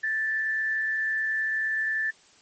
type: tone with frequency modulation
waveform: sine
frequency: 1759 Hz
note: A6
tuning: 1 cent flat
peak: -24 dBFS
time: 0.03-2.11 s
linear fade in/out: 10 ms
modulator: 130 Hz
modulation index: 0.28
effects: white hiss -57 dBFS RMS until 2.41 s + MP3 32 kbps